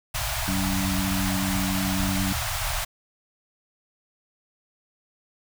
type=band-stop noise; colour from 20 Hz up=pink; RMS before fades=-28 dBFS; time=0.14-2.85 s; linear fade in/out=10 ms; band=140 to 600 Hz; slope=96 dB/octave
type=harmonic tone; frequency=95 Hz; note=F#2; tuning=46 cents sharp; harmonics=1 / 2 / 3; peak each=-33 / -26 / -31 dBFS; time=0.48-2.33 s; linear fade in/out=0 ms
effects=none